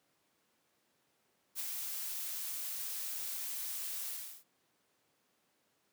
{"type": "noise with ADSR envelope", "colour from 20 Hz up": "blue", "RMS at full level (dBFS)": -36, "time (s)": [1.55, 4.44], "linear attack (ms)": 50, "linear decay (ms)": 5, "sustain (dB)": -4, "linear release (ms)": 360, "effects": ["pink hiss -75 dBFS RMS until 5.92 s", "high-pass 200 Hz 12 dB/octave"]}